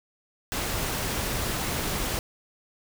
pink noise, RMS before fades -29 dBFS, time 0.52-2.19 s, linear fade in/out 0 ms, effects none

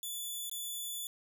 10% pulse tone with dropouts, 3470 Hz, A7, 25 cents flat, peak -30 dBFS, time 0.03-1.07 s, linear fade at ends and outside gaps 1 ms, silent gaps 0.497-0.514 s, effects none

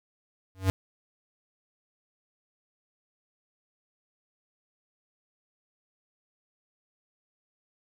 square tone with exponential growth, 95 Hz, F#2, 46 cents sharp, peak -18 dBFS, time 0.55-0.7 s, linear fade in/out 0 ms, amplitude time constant 32 ms, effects none

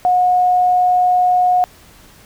sine tone, 725 Hz, F#5, 35 cents flat, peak -10 dBFS, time 0.05-1.64 s, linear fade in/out 0 ms, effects pink hiss -45 dBFS RMS until 2.25 s

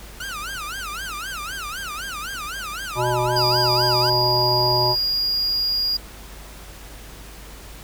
sawtooth tone with vibrato, 1377 Hz, F6, 25 cents flat, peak -25 dBFS, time 0.2-4.1 s, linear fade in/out 5 ms, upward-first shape sine, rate 3.9 Hz, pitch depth 270 cents each way
harmonic tone, 122.8 Hz, B2, 9 cents flat, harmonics 1 / 3 / 5 / 7 / 8, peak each -25 / -25 / -25 / -25 / -25 dBFS, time 2.95-4.96 s, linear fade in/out 50 ms
triangle tone, 4845 Hz, D#8, 47 cents flat, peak -18 dBFS, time 3.36-5.97 s, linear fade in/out 5 ms
effects added 50 Hz sine -40 dBFS peak until 7.83 s + pink hiss -42 dBFS RMS until 7.83 s

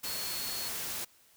sine tone in noise, 4343 Hz, C#8, 36 cents flat, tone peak -39 dBFS, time 0.05-0.69 s, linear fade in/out 10 ms, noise white, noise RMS -37 dBFS, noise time 0.03-1.05 s, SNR -5 dB, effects white hiss -63 dBFS RMS until 1.36 s

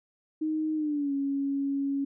sine tone with pitch glide, 311.6 to 277.6 Hz, D#4 to C#4, +3 to +3 cents, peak -26 dBFS, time 0.41-2.05 s, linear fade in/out 10 ms, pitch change -200 cents, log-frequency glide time 0.75-1.13 s, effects none

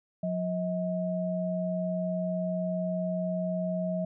sine tone pair together, 179.5 / 636.2 Hz, F3 / D#5, +48 / +38 cents, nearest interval octave + minor seventh, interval 2190 cents, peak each -30 / -31 dBFS, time 0.23-4.05 s, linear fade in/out 5 ms, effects none

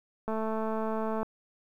click train, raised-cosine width 1 ms, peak -20 dBFS, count 210, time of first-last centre 0.28-1.23 s, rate 220 Hz, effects 10-bit

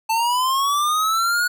square linear sweep, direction up, 880 to 1463 Hz, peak -18 dBFS, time 0.09-1.48 s, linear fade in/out 10 ms, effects none

